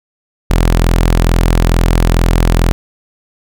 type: tone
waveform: sawtooth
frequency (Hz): 42.27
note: E1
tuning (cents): +44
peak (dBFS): -4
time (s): 0.5-2.72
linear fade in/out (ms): 0
effects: none